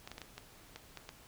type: clicks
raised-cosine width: 0.2 ms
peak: -27 dBFS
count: 8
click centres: 0.075 / 0.116 / 0.181 / 0.217 / 0.38 / 0.76 / 0.973 / 1.091 s
effects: pink hiss -58 dBFS RMS until 1.27 s